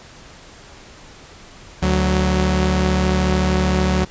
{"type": "tone pair together", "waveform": "sawtooth", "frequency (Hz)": [73.42, 185.7], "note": ["D2", "F#3"], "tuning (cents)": [0, 7], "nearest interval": "octave + major third", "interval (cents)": 1607, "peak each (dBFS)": -14, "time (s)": [1.82, 4.05], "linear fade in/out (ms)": 10, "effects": ["pink hiss -42 dBFS RMS until 4.1 s", "resampled to 16000 Hz"]}